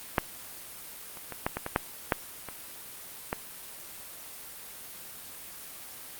clicks, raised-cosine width 0.5 ms, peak -6 / -29 / -21 / -10 / -15 / -16 / -7 / -7 / -22 / -13 dBFS, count 10, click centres 0.182 / 1.172 / 1.323 / 1.465 / 1.57 / 1.664 / 1.761 / 2.122 / 2.487 / 3.329 s, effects white hiss -44 dBFS RMS until 6.19 s + Opus 32 kbps

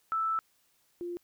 sine tone pair in turn, 1318.5 / 349.2 Hz, E6 / F4, 0 / 0 cents, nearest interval octave + major seventh, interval 2300 cents, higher first, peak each -27 / -34 dBFS, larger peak first, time 0.12-0.39 / 1.01-1.17 s, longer first, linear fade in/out 0 ms, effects white hiss -70 dBFS RMS until 1.23 s

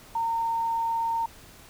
sine tone, 916 Hz, A#5, 31 cents flat, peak -24 dBFS, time 0.15-1.26 s, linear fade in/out 5 ms, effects pink hiss -50 dBFS RMS until 1.69 s

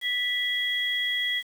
sine tone pair together, 1968 / 3310 Hz, B6 / G#7, -7 / -6 cents, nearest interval major sixth, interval 901 cents, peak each -27 dBFS, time 0.01-1.43 s, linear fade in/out 50 ms, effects 8-bit

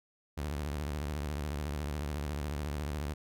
sawtooth tone with vibrato, 73.42 Hz, D2, in tune, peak -30 dBFS, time 0.37-3.14 s, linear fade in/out 10 ms, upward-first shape triangle, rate 14 Hz, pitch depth 180 cents each way, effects none

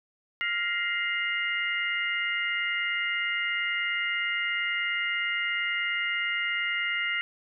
sine tone cluster, 1399 / 1896 / 2087 / 2835 Hz, F6 / A#6 / C7 / F7, +3 / +29 / -5 / +25 cents, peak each -33 / -34 / -29 / -33 dBFS, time 0.41-7.21 s, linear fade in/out 0 ms, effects none

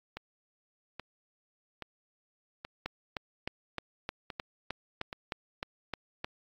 two click trains, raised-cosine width 0.3 ms, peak -18 / -23 dBFS, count 12 / 7, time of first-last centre 2.86-6.245 / 0.17-5.129 s, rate 3.25 / 1.21 Hz, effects AAC 48 kbps

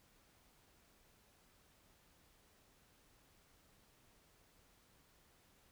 silence, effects pink hiss -70 dBFS RMS until 5.71 s

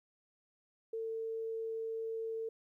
sine tone, 449.2 Hz, A4, 36 cents sharp, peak -36 dBFS, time 0.93-2.49 s, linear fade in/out 5 ms, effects 13-bit

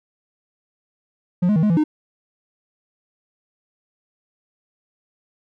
triangle tone with pitch steps, 177.8 / 210.5 / 159.2 / 211.1 / 167.1 / 305.4 Hz, F3 / G#3 / D#3 / G#3 / E3 / D#4, +31 / +24 / +40 / +29 / +24 / -32 cents, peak -12 dBFS, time 1.42-1.84 s, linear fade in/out 10 ms, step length 70 ms, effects none

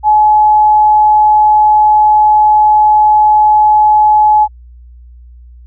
sine tone, 850 Hz, G#5, 40 cents sharp, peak -4 dBFS, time 0.03-4.48 s, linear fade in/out 50 ms, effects added 60 Hz sine -33 dBFS peak until 5.66 s

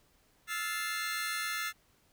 sawtooth chord, F major seventh, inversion third, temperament just, 1309.6 / 1396.9 / 1746.1 / 2095 Hz, E6 / F6 / A6 / C7, -12 / 0 / -14 / +2 cents, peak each -36 / -37 / -34 / -35 dBFS, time 0.47-1.73 s, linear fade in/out 50 ms, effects pink hiss -68 dBFS RMS until 2.12 s

